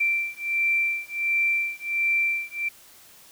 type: beating tone pair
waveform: sine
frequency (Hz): 2349 / 2350.4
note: D7 / D7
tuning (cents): 0 / +1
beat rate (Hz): 1.4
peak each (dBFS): -25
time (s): 0-2.69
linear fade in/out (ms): 10
effects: white hiss -51 dBFS RMS until 3.31 s